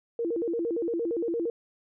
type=tone with vibrato; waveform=sine; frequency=397.2 Hz; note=G4; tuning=23 cents sharp; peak=-26 dBFS; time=0.19-1.5 s; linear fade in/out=2 ms; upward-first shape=square; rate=8.7 Hz; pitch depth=280 cents each way; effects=none